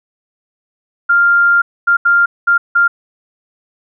sine tone bursts at uneven times, 1396.9 Hz, F6, in tune, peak -7 dBFS, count 5, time 1.09-1.62 / 1.87-1.97 / 2.05-2.26 / 2.47-2.58 / 2.75-2.88 s, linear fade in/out 10 ms, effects none

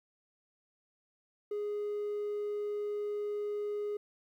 triangle tone, 414.8 Hz, G#4, 2 cents flat, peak -30 dBFS, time 1.51-3.97 s, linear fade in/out 5 ms, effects tanh soft clip ceiling -28 dBFS + 12-bit

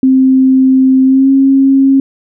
sine tone with pitch glide, 262.3 to 270.5 Hz, C4 to C#4, +4 to -42 cents, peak -4 dBFS, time 0.03-2 s, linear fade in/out 2 ms, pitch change +54 cents, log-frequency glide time 1.04-1.31 s, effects none

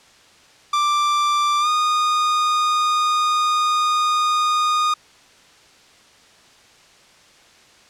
45% pulse tone with pitch glide, 1178 to 1229.4 Hz, D6 to D#6, +5 to -21 cents, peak -16 dBFS, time 0.73-4.94 s, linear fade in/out 5 ms, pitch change +74 cents, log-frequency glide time 1.6-1.68 s, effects white hiss -50 dBFS RMS until 7.89 s + low-pass 6000 Hz 12 dB/octave

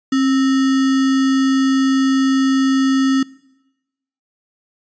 sine tone with sample-and-hold, 267.5 Hz, C4, 38 cents sharp, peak -12 dBFS, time 0.12-3.23 s, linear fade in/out 5 ms, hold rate 1575 Hz, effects noise-tail reverb RT60 1.0 s tail -23 dB re dry + resampled to 16000 Hz

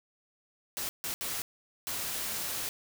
white noise bursts at uneven times, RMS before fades -35 dBFS, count 4, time 0.77-0.89 / 1.04-1.14 / 1.21-1.42 / 1.87-2.69 s, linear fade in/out 0 ms, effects none

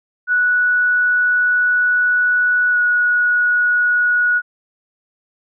sine tone with pitch glide, 1473 to 1459.4 Hz, F#6 to F#6, -8 to -24 cents, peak -12 dBFS, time 0.27-4.42 s, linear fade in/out 50 ms, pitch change -16 cents, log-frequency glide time 2.71-2.77 s, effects none

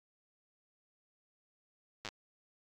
slowing click train, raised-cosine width 0.2 ms, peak -23 dBFS, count 5, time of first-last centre 2.05-2.088 s, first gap 8 ms, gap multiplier 1.11, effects AAC 64 kbps

